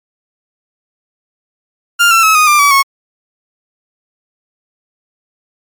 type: tone with pitch steps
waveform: 30% pulse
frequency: 1400 / 1344.5 / 1291.2 / 1240.1 / 1190.9 / 1143.7 / 1098.4 Hz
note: F6 / E6 / E6 / D#6 / D6 / D6 / C#6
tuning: +4 / +34 / -36 / -6 / +24 / -46 / -16 cents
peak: -3 dBFS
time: 1.99-2.83 s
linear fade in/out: 20 ms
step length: 120 ms
effects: MP3 96 kbps